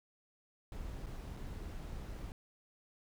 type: noise with dropouts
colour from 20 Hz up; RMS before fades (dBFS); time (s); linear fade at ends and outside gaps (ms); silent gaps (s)
brown; -44; 0.72-2.32; 1; 1.062-1.066 / 1.367-1.37
effects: none